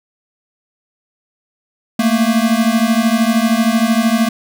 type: beating tone pair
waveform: square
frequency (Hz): 220.6 / 233.6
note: A3 / A#3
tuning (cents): +5 / +4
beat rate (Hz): 13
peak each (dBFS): -15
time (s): 1.99-4.29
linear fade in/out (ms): 5
effects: none